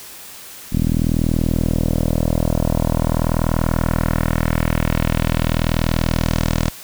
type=tone with low-pass filter sweep; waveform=10% pulse; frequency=40.43 Hz; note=E1; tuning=33 cents flat; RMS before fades=-18 dBFS; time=0.72-6.7 s; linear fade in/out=10 ms; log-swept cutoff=250 to 7200 Hz; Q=1.4; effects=white hiss -37 dBFS RMS until 6.83 s